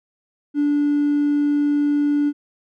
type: tone with hard clipping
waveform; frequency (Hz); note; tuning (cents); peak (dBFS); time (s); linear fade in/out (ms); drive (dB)
triangle; 291.1; D4; -15; -16; 0.54-2.33; 50; 4
effects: none